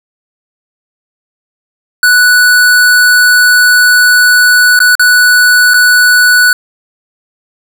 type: tone with dropouts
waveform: square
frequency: 1480 Hz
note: F#6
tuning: in tune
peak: -4 dBFS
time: 2.03-6.53 s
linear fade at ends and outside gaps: 2 ms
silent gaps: 4.791-4.802 / 4.953-4.995 / 5.737-5.741 s
effects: none